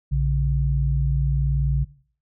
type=tone pair together; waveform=sine; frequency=58.69 / 139.6 Hz; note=A#1 / C#3; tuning=+12 / +13 cents; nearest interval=octave + minor third; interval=1501 cents; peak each=-21 dBFS; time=0.11-1.85 s; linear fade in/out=20 ms; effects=noise-tail reverb RT60 0.5 s tail -18 dB re dry

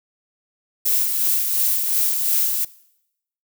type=noise with tremolo; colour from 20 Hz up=violet; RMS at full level=-18 dBFS; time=0.85-2.65 s; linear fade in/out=10 ms; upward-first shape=sine; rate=2.8 Hz; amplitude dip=40%; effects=noise-tail reverb RT60 0.8 s tail -20 dB re dry

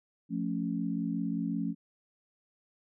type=chord; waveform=sine; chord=F augmented; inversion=none; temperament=equal; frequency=174.61 / 220 / 277.2 Hz; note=F3 / A3 / C#4; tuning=0 / 0 / 0 cents; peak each=-34 dBFS; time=0.29-1.75 s; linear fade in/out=50 ms; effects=none

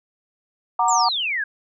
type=chord; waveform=sine; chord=Gb augmented; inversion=none; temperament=equal with one note detuned; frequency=740 / 932.3 / 1186.3 Hz; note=Gb5 / Bb5 / D6; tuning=0 / 0 / +17 cents; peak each=-21 / -19 / -21 dBFS; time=0.79-1.09 s; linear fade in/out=5 ms
type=exponential sweep; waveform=sine; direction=down; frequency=7700 to 1578 Hz; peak=-21 dBFS; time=0.88-1.44 s; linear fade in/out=5 ms
effects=none

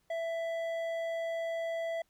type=tone with hard clipping; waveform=sine; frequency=663 Hz; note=E5; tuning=10 cents sharp; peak=-34 dBFS; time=0.1-2.02 s; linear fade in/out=5 ms; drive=8 dB; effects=pink hiss -74 dBFS RMS until 2.09 s

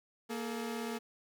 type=tone pair together; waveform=sawtooth; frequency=233.1 / 429.2 Hz; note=A#3 / A4; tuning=0 / -43 cents; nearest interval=major seventh; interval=1057 cents; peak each=-34 / -37 dBFS; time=0.29-0.99 s; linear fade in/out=20 ms; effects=none

